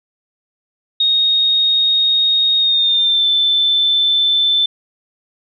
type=tone with pitch glide; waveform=sine; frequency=3729 to 3532 Hz; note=A#7 to A7; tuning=0 to +6 cents; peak=-11 dBFS; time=1-4.66 s; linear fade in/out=5 ms; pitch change=-94 cents; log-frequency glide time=2.58-3.27 s; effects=none